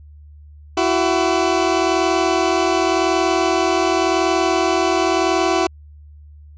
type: tone pair together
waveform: 20% pulse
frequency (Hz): 334.3 / 375.2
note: E4 / F#4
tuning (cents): +24 / +24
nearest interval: major second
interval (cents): 200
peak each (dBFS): -13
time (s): 0.77-5.67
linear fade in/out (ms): 5
effects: added 74 Hz sine -39 dBFS peak until 6.57 s + resampled to 16000 Hz